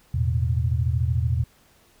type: chord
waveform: sine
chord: E suspended fourth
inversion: none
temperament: equal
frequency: 82.41 / 110 / 123.47 Hz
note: E2 / A2 / B2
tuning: 0 / 0 / 0 cents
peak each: -23 / -26 / -24 dBFS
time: 0.14-1.44 s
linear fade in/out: 5 ms
effects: pink hiss -58 dBFS RMS until 2 s